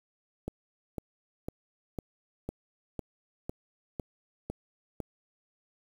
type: click train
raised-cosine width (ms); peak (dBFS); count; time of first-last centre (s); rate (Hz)
2; -21; 10; 0.48-5.003; 1.99
effects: 8-bit